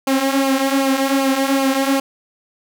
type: tone with flanger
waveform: sawtooth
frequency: 270.5 Hz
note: C#4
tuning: 42 cents flat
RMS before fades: -17 dBFS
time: 0.07-2 s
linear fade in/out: 5 ms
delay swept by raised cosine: 0.53 to 4.53 ms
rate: 2.6 Hz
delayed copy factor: -0.65
effects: none